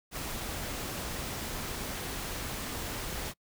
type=noise; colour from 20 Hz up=pink; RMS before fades=-37 dBFS; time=0.11-3.34 s; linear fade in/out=50 ms; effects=noise-tail reverb RT60 0.1 s tail -26 dB re dry